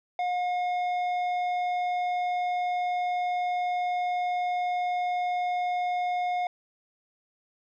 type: tone with tanh clipping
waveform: triangle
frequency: 718 Hz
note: F5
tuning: 48 cents sharp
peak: -27 dBFS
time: 0.19-6.47 s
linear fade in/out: 2 ms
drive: 13 dB
effects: none